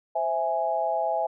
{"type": "chord", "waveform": "sine", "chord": "C augmented", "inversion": "none", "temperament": "equal", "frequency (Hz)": [523.3, 659.3, 830.6], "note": ["C5", "E5", "G#5"], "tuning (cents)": [0, 0, 0], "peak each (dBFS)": [-32, -26, -27], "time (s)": [0.15, 1.27], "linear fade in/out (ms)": 10, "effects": []}